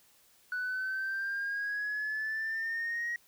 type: exponential sweep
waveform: sine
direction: up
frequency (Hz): 1480 to 1900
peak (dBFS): -30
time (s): 0.52-3.16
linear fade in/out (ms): 2
effects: tanh soft clip ceiling -29 dBFS + white hiss -64 dBFS RMS until 3.27 s